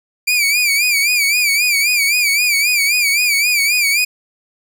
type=tone with vibrato; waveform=sawtooth; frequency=2349 Hz; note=D7; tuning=in tune; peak=-9 dBFS; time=0.27-4.05 s; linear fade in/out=10 ms; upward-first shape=sine; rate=3.8 Hz; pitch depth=100 cents each way; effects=none